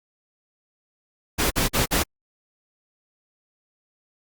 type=noise bursts; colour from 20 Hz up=pink; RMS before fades=-21 dBFS; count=4; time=1.38-2.038 s; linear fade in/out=20 ms; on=130 ms; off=46 ms; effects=Opus 48 kbps